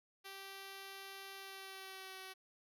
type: tone with pitch glide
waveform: 5% pulse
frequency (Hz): 390 to 378.9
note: G4 to F#4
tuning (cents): -9 to +41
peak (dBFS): -37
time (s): 0.24-2.34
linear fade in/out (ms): 20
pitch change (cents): -50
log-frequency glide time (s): 1.36-2.19
effects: none